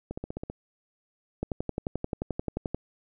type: two click trains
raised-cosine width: 2 ms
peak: -21 / -16 dBFS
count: 7 / 16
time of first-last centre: 0.11-0.5 / 1.43-2.746 s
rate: 15.4 / 11.4 Hz
effects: none